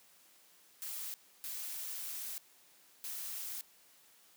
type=noise bursts at uneven times; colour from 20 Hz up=blue; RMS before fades=-42 dBFS; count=3; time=0.82-1.14 / 1.44-2.38 / 3.04-3.61 s; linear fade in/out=0 ms; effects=white hiss -64 dBFS RMS until 4.36 s + high-pass 150 Hz 12 dB/octave